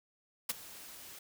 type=noise with ADSR envelope; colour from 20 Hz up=white; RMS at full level=-31 dBFS; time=0.49-1.19 s; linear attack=7 ms; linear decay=25 ms; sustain=-19 dB; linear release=5 ms; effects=none